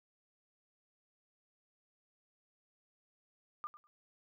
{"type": "tone with echo", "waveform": "sine", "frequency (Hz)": 1206, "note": "D6", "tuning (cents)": 46, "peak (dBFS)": -38, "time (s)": [3.64, 3.67], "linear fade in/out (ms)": 0, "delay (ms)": 100, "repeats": 2, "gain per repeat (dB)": -15, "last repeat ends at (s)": 3.87, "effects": []}